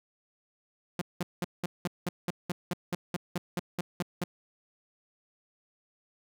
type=tone bursts; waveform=sawtooth; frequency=176.6 Hz; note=F3; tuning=20 cents sharp; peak=-25 dBFS; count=16; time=0.99-4.24 s; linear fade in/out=2 ms; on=25 ms; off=190 ms; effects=none